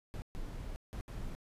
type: noise bursts at uneven times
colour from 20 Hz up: brown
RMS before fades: -41 dBFS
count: 4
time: 0.14-0.22 / 0.35-0.76 / 0.93-1.01 / 1.08-1.35 s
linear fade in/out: 0 ms
effects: resampled to 32000 Hz